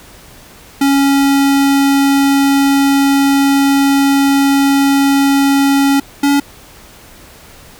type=tone pair in turn; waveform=square; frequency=277.2 / 282.4 Hz; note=C#4 / C#4; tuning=0 / +32 cents; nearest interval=unison; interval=32 cents; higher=second; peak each=-9 dBFS; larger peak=neither; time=0.81-6 / 6.23-6.4 s; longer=first; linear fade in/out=5 ms; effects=pink hiss -39 dBFS RMS until 7.79 s